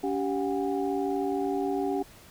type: tone cluster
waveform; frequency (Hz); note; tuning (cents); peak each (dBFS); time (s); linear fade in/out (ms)
sine; 283.4 / 390.2 / 728 / 807; C#4 / G4 / F#5 / G#5; +38 / -8 / -28 / -50; -30 / -29 / -34 / -37; 0.03-2.03; 10
effects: pink hiss -52 dBFS RMS until 2.3 s